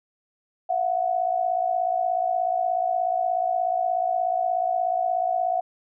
sine tone pair together, 677.3 / 734 Hz, E5 / F#5, +47 / -14 cents, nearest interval minor second, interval 139 cents, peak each -25 / -23 dBFS, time 0.69-5.61 s, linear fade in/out 10 ms, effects none

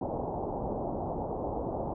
white low-pass noise, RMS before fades -34 dBFS, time 0.01-1.94 s, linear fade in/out 5 ms, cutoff 860 Hz, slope 48 dB/octave, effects none

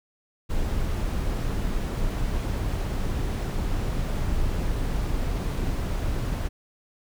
brown noise, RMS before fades -26 dBFS, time 0.49-6.49 s, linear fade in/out 20 ms, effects none

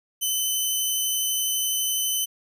10% pulse tone with vibrato, 3036 Hz, F#7, 44 cents sharp, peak -15 dBFS, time 0.21-2.26 s, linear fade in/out 20 ms, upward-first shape triangle, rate 12 Hz, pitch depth 10 cents each way, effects none

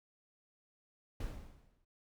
brown noise with exponential decay, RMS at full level -37 dBFS, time 1.2-1.85 s, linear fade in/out 5 ms, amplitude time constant 140 ms, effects none

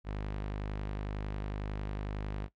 sawtooth tone, 51 Hz, G#1, 31 cents flat, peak -31 dBFS, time 0.04-2.49 s, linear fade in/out 50 ms, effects noise-tail reverb RT60 0.1 s tail -18 dB re dry + low-pass 3000 Hz 12 dB/octave

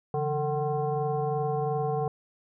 sine tone with frequency modulation, 447.6 Hz, A4, 30 cents sharp, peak -25 dBFS, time 0.14-2.08 s, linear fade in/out 2 ms, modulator 306 Hz, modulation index 1.3, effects none

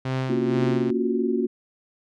sawtooth tone with tremolo, 130.81 Hz, C3, in tune, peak -19 dBFS, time 0.05-0.91 s, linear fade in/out 5 ms, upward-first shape sine, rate 2.1 Hz, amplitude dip 60%
sine chord, Gb major seventh, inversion first, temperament equal, 233.1 / 277.2 / 349.2 / 370 Hz, Bb3 / Db4 / F4 / Gb4, 0 / 0 / 0 / 0 cents, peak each -25 / -28 / -28 / -25 dBFS, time 0.29-1.47 s, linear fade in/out 10 ms
effects low-pass 4000 Hz 12 dB/octave

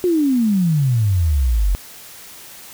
sine exponential sweep, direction down, 370 to 44.21 Hz, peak -13 dBFS, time 0.04-1.75 s, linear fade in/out 0 ms, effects white hiss -39 dBFS RMS until 2.73 s

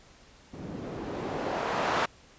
blue noise with low-pass filter sweep, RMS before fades -32 dBFS, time 0.53-2.06 s, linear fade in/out 10 ms, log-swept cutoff 200 to 1100 Hz, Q 1, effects pink hiss -56 dBFS RMS until 2.38 s + resampled to 16000 Hz

